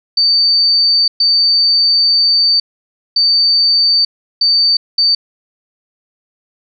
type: tone bursts at uneven times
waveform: sine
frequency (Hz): 4587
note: D8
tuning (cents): -42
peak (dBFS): -8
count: 5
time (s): 0.17-1.08 / 1.2-2.6 / 3.16-4.05 / 4.41-4.77 / 4.98-5.15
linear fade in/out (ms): 5
effects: none